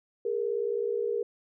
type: tone pair together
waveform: sine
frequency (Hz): 409.6 / 468.8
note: G#4 / A#4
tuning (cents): -24 / +10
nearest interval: major second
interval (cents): 234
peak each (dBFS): -30 / -29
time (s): 0.25-1.23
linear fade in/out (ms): 5
effects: none